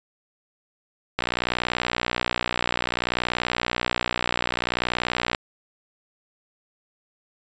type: click train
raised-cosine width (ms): 0.3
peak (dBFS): -6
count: 253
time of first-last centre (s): 1.19-5.348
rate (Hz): 60.6
effects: resampled to 16000 Hz